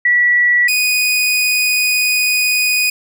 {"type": "tone pair in turn", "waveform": ["sine", "sawtooth"], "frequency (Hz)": [1946, 2482], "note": ["B6", "D#7"], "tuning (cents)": [-26, -5], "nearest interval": "major third", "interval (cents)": 421, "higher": "second", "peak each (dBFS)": -9, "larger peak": "neither", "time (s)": [[0.05, 0.68], [0.68, 2.9]], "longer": "second", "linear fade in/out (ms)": 5, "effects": []}